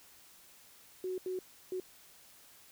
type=tone bursts at uneven times; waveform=sine; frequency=370 Hz; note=F#4; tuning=in tune; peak=-34 dBFS; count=3; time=1.04-1.18 / 1.26-1.39 / 1.72-1.8 s; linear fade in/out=2 ms; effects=white hiss -59 dBFS RMS until 2.71 s